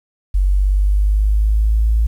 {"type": "linear sweep", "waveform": "sine", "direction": "up", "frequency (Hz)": [46.96, 55.6], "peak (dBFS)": -11, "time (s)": [0.34, 2.07], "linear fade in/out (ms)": 10, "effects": ["8-bit"]}